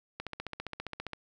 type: click train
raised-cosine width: 0.3 ms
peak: -21 dBFS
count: 15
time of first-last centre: 0.2-1.133 s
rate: 15 Hz
effects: none